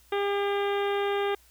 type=harmonic tone with a mistuned harmonic; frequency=402.6 Hz; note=G4; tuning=46 cents sharp; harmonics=1 / 2 / 3 / 4 / 5 / 6 / 7 / 8 / 9; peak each=-26 / -32 / -36 / -38 / -40 / -42 / -43 / -44 / -45 dBFS; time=0.12-1.35 s; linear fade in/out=5 ms; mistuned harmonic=6; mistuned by=-28 cents; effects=added 60 Hz sine -60 dBFS peak until 1.5 s + white hiss -60 dBFS RMS until 1.5 s